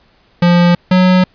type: tone pair in turn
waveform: square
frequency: 174.61 / 183.77 Hz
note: F3 / F#3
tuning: 0 / -12 cents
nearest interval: minor second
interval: 88 cents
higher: second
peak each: -7 dBFS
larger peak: neither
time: 0.42-0.75 / 0.91-1.24 s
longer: neither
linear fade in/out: 5 ms
effects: pink hiss -52 dBFS RMS until 1.34 s + resampled to 11025 Hz